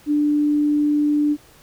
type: tone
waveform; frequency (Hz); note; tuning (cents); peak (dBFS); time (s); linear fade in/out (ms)
sine; 295.5; D4; +11; -15; 0.06-1.37; 50
effects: pink hiss -50 dBFS RMS until 1.62 s

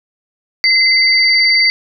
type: tone pair together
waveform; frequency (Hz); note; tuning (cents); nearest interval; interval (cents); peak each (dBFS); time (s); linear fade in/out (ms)
sine; 2061 / 4621; C7 / D8; -27 / -29; octave + major second; 1398; -11; 0.64-1.7; 0
effects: none

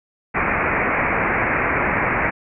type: low-pass noise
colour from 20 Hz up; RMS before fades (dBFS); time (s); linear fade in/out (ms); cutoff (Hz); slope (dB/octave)
white; -20; 0.34-2.31; 20; 2400; 96
effects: none

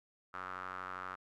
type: tone with band-pass filter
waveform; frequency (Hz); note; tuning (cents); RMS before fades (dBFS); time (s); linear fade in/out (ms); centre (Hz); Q
square; 46.25; F#1; 0; -44; 0.33-1.16; 20; 1300; 5.3
effects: none

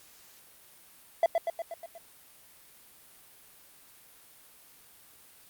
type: tone with echo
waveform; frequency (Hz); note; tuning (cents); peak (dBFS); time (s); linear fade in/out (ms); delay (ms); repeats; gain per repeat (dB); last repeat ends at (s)
triangle; 670; E5; +28; -17; 1.23-1.26; 2; 120; 6; -4; 1.98
effects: white hiss -56 dBFS RMS until 5.49 s + Opus 48 kbps

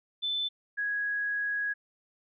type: tone pair in turn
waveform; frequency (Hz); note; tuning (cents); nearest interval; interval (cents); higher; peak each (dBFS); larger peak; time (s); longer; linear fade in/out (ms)
sine; 3520 / 1661.2; A7 / G#6; 0 / 0; octave + minor second; 1300; first; -28; neither; 0.22-0.49 / 0.77-1.74; second; 20
effects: none

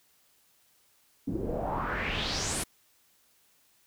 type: noise with low-pass filter sweep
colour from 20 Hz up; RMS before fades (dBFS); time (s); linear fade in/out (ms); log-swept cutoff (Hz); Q
pink; -32; 1.27-2.64; 10; 260 to 11000; 4
effects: white hiss -66 dBFS RMS until 3.86 s

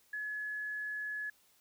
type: tone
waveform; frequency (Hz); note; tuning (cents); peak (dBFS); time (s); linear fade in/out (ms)
sine; 1700; G#6; +40; -36; 0.13-1.3; 5
effects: white hiss -68 dBFS RMS until 1.6 s

